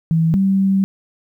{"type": "tone pair in turn", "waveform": "sine", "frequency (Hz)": [162.8, 193.6], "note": ["E3", "G3"], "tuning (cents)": [-21, -21], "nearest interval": "minor third", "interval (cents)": 300, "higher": "second", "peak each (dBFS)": -12, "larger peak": "neither", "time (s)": [[0.11, 0.34], [0.34, 0.84]], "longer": "second", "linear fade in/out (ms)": 0, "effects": ["9-bit"]}